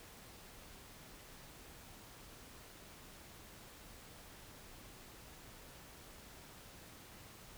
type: silence
effects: pink hiss -56 dBFS RMS until 7.57 s